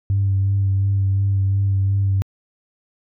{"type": "tone with vibrato", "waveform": "sine", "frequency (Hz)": 98, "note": "G2", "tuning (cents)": 0, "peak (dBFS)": -14, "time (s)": [0.1, 2.22], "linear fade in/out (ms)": 0, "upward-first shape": "sine", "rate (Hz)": 2.8, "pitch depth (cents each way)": 21, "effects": ["tanh soft clip ceiling -11 dBFS"]}